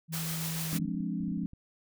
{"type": "tone with pitch glide", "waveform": "sine", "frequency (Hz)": [162.4, 160.16], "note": ["E3", "E3"], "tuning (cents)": [-26, -50], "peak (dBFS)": -34, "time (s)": [0.08, 0.9], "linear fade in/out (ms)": 50, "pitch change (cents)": -24, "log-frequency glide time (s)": [0.61, 0.72]}
{"type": "noise with tremolo", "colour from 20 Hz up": "white", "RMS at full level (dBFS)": -36, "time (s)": [0.12, 0.79], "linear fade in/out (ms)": 20, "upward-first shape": "triangle", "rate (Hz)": 6.6, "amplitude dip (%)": 25}
{"type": "chord", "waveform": "sine", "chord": "D half-diminished seventh", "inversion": "first", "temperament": "equal", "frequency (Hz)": [174.61, 207.7, 261.6, 293.7], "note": ["F3", "Ab3", "C4", "D4"], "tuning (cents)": [0, 0, 0, 0], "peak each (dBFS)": [-34, -35, -38, -39], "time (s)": [0.73, 1.46], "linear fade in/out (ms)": 0}
{"type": "clicks", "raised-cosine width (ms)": 5, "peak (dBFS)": -36, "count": 12, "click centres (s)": [0.798, 0.855, 0.888, 0.946, 1.005, 1.206, 1.237, 1.281, 1.317, 1.376, 1.435, 1.534]}
{"effects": []}